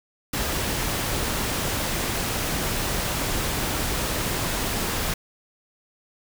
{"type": "noise", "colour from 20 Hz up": "pink", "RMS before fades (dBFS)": -26, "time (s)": [0.33, 5.14], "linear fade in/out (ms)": 5, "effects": []}